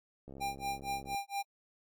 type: click train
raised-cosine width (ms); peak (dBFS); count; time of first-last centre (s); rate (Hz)
2; -35; 60; 0.28-1.146; 68.1
type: tone with tremolo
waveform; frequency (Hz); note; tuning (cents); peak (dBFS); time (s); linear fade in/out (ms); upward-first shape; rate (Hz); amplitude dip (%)
square; 798; G5; +31; -33; 0.4-1.43; 20; sine; 4.3; 100
effects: AAC 64 kbps